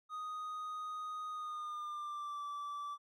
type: tone with pitch glide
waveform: triangle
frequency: 1244.5 to 1161.2 Hz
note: D#6 to D6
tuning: 0 to -20 cents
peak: -38 dBFS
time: 0.09-2.98 s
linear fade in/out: 50 ms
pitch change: -120 cents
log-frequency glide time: 1.29-2.44 s
effects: none